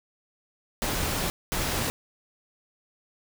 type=noise bursts at uneven times; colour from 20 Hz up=pink; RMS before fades=-28 dBFS; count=2; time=0.82-1.3 / 1.52-1.9 s; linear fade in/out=0 ms; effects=none